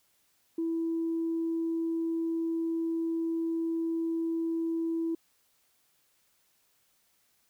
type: tone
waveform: sine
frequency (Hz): 329.6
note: E4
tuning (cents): 0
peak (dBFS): -27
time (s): 0.58-5.15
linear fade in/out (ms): 5
effects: tanh soft clip ceiling -23 dBFS + white hiss -70 dBFS RMS until 7.49 s